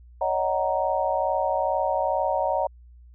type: chord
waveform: sine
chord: D# minor seventh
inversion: third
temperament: just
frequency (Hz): 560 / 622.3 / 746.7 / 933.4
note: C#5 / D#5 / F#5 / A#5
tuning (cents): +18 / 0 / +16 / +2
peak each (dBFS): -27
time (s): 0.21-2.67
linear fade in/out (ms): 5
effects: added 60 Hz sine -46 dBFS peak until 3.14 s